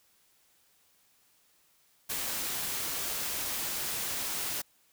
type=noise; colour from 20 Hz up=white; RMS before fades=-34 dBFS; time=2.09-4.62 s; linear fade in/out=10 ms; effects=white hiss -67 dBFS RMS until 4.92 s